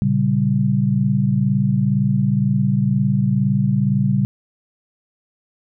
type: chord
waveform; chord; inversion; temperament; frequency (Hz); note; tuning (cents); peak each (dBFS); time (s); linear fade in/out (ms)
sine; G diminished; first; equal; 116.54 / 138.59 / 196; Bb2 / Db3 / G3; 0 / 0 / 0; -21 / -18 / -18; 0.02-4.25; 0
effects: none